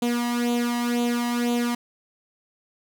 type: tone with flanger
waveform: sawtooth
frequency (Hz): 239.8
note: A#3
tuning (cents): +49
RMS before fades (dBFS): -24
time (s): 0.02-1.75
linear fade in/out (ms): 5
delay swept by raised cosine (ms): 0.28 to 1.03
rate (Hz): 2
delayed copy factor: +0.7
effects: none